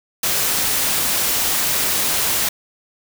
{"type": "noise", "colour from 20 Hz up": "white", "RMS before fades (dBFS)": -19, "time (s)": [0.23, 2.49], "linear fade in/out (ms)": 5, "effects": []}